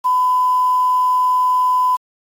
sine tone with quantisation, 1005 Hz, B5, 30 cents sharp, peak -12 dBFS, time 0.04-1.97 s, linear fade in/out 20 ms, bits 6, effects AAC 64 kbps

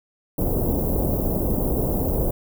pink band-stop noise, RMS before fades -22 dBFS, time 0.38-2.31 s, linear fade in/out 5 ms, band 650 to 15000 Hz, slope 24 dB/octave, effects none

